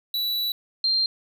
square / sine tone pair in turn, 3942 / 4177 Hz, B7 / C8, -4 / -4 cents, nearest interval minor second, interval 100 cents, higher second, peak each -24 / -19 dBFS, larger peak second, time 0.14-0.52 / 0.84-1.06 s, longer first, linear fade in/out 2 ms, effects none

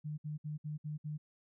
sine tone bursts, 151.1 Hz, D3, 50 cents sharp, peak -37 dBFS, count 6, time 0.04-1.18 s, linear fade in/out 20 ms, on 140 ms, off 60 ms, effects none

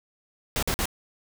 pink noise bursts, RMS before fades -26 dBFS, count 3, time 0.56-0.856 s, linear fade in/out 0 ms, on 66 ms, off 49 ms, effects none

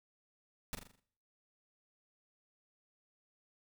pink noise with echo, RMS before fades -39 dBFS, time 0.73-0.75 s, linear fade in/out 0 ms, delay 41 ms, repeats 6, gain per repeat -6 dB, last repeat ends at 0.996 s, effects noise-tail reverb RT60 0.6 s tail -21 dB re dry

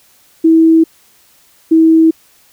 sine tone pair in turn, 324.5 / 323 Hz, E4 / E4, -27 / -35 cents, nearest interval unison, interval 8 cents, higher first, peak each -4 dBFS, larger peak neither, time 0.44-0.84 / 1.71-2.11 s, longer neither, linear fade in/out 10 ms, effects white hiss -49 dBFS RMS until 2.52 s

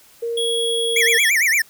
sine tone with pitch glide, 466.2 to 463.5 Hz, A#4 to A#4, 0 to -10 cents, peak -21 dBFS, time 0.22-1.18 s, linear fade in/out 10 ms, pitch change -10 cents, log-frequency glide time 0.42-0.88 s
square tone, 3330 Hz, G#7, 4 cents sharp, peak -21 dBFS, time 0.37-1.3 s, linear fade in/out 5 ms
square tone with vibrato, 2052 Hz, C7, 34 cents flat, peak -15 dBFS, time 0.96-1.62 s, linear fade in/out 5 ms, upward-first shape sine, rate 8.8 Hz, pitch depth 260 cents each way
effects white hiss -50 dBFS RMS until 1.69 s

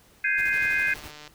sine chord, Ab major seventh, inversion third, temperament equal, 1568 / 1661.2 / 2093 / 2489 Hz, G6 / Ab6 / C7 / Eb7, 0 / 0 / 0 / 0 cents, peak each -27 dBFS, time 0.24-0.94 s, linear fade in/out 5 ms
pink noise with tremolo, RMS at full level -42 dBFS, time 0.37-1.12 s, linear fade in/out 20 ms, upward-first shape square, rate 12 Hz, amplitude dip 50%
click train, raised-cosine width 0.2 ms, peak -26 dBFS, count 113, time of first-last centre 0.53-1.277 s, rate 150 Hz
effects pink hiss -57 dBFS RMS until 1.34 s

